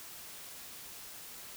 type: silence
effects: white hiss -48 dBFS RMS until 1.56 s